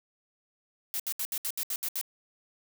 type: noise bursts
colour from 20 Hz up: blue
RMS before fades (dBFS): -32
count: 9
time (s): 0.94-2.013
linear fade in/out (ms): 0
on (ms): 57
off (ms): 70
effects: none